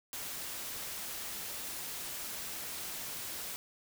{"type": "noise", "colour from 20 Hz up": "white", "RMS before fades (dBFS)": -41, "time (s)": [0.13, 3.56], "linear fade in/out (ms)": 0, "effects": []}